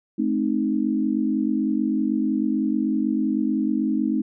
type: chord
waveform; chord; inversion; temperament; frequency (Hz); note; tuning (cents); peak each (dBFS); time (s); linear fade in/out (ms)
sine; A diminished; none; equal with one note detuned; 215.2 / 261.6 / 311.1; A3 / C4 / Eb4; -38 / 0 / 0; -24; 0.18-4.22; 10
effects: none